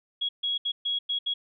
sine tone bursts at uneven times, 3322 Hz, G#7, in tune, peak -25 dBFS, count 6, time 0.21-0.29 / 0.43-0.58 / 0.65-0.72 / 0.85-0.99 / 1.09-1.19 / 1.26-1.34 s, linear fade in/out 10 ms, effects none

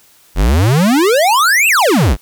square exponential two-way sweep, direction up then down, 41.07 to 2794 to 41.07 Hz, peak -9 dBFS, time 0.35-2.17 s, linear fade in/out 50 ms, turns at 1.68 s, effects white hiss -48 dBFS RMS until 2.21 s

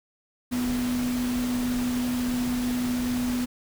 sine tone in noise, 246.9 Hz, B3, in tune, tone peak -24 dBFS, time 0.51-3.46 s, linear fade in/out 20 ms, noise pink, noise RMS -35 dBFS, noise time 0.51-3.46 s, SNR +8 dB, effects none

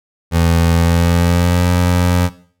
25% pulse tone with pitch glide, 83.8 to 88.78 Hz, E2 to F2, +29 to +29 cents, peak -7 dBFS, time 0.31-2.3 s, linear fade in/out 50 ms, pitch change +100 cents, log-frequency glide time 0.71-1.69 s, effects noise-tail reverb RT60 0.5 s tail -17 dB re dry

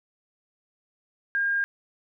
sine tone, 1613 Hz, G6, 49 cents sharp, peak -22 dBFS, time 1.35-1.64 s, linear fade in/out 0 ms, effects none

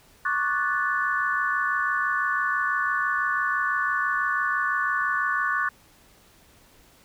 sine chord, D major seventh, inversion third, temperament equal with one note detuned, 1108.7 / 1174.7 / 1480 / 1746.8 Hz, C#6 / D6 / F#6 / A6, 0 / 0 / 0 / -13 cents, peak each -28 / -30 / -26 / -28 dBFS, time 0.25-5.69 s, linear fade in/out 5 ms, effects pink hiss -56 dBFS RMS until 7.04 s

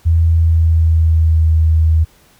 sine tone with pitch glide, 82.41 to 79.88 Hz, E2 to D#2, 0 to +46 cents, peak -8 dBFS, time 0.05-2.05 s, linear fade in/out 20 ms, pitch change -54 cents, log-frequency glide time 0.27-1.5 s, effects pink hiss -50 dBFS RMS until 2.39 s

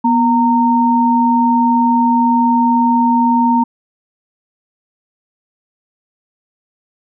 sine tone pair together, 242.8 / 921 Hz, B3 / A#5, -29 / -21 cents, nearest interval octave + major seventh, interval 2308 cents, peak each -12 dBFS, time 0.04-3.64 s, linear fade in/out 10 ms, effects none

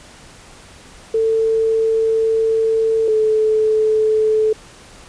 sine tone pair in turn, 446.4 / 434.2 Hz, A4 / A4, +25 / -23 cents, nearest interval unison, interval 48 cents, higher first, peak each -13 / -12 dBFS, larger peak second, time 1.14-3.08 / 3.08-4.53 s, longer first, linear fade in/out 5 ms, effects pink hiss -42 dBFS RMS until 5.08 s + resampled to 22050 Hz

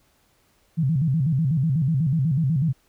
sine tone with vibrato, 146.83 Hz, D3, in tune, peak -18 dBFS, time 0.77-2.73 s, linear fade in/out 20 ms, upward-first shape square, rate 8.1 Hz, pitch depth 190 cents each way, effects pink hiss -63 dBFS RMS until 2.88 s

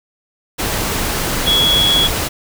sine tone in noise, 3351 Hz, G#7, 15 cents sharp, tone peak -11 dBFS, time 1.46-2.08 s, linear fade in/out 20 ms, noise pink, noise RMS -19 dBFS, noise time 0.58-2.29 s, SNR +5 dB, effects none

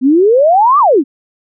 sine exponential two-way sweep, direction up then down, 246.9 to 1217 to 246.9 Hz, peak -5 dBFS, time 0.01-1.04 s, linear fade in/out 50 ms, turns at 0.79 s, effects none

